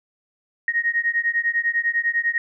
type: beating tone pair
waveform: sine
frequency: 1864.7 / 1874.7 Hz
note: A#6 / A#6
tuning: 0 / +9 cents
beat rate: 10 Hz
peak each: -22 dBFS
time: 0.68-2.38 s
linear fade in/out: 2 ms
effects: none